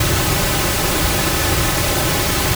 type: noise with comb filter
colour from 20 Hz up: pink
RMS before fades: -17 dBFS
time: 0-2.55 s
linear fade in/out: 5 ms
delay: 4.3 ms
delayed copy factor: -0.55
effects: none